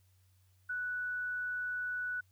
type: tone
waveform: sine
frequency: 1480 Hz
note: F#6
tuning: in tune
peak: -34 dBFS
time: 0.69-2.21 s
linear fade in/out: 10 ms
effects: added 93 Hz sine -65 dBFS peak until 2.31 s + white hiss -75 dBFS RMS until 2.31 s